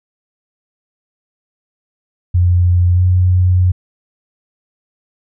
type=tone with pitch glide; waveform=sine; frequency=88.7 to 90.93 Hz; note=F2 to F#2; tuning=+27 to -30 cents; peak=-8 dBFS; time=2.34-3.72 s; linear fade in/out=10 ms; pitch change=+43 cents; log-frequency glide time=2.94-3 s; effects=none